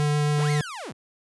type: tone with vibrato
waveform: square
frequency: 148.1 Hz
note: D3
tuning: 15 cents sharp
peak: -21 dBFS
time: 0-0.61 s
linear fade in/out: 0 ms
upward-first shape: triangle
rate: 7.4 Hz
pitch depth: 9 cents each way
type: linear two-way sweep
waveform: sawtooth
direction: up then down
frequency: 61.3 to 2243 to 61.3 Hz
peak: -30 dBFS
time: 0.37-0.93 s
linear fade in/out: 20 ms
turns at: 0.51 s
effects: resampled to 24000 Hz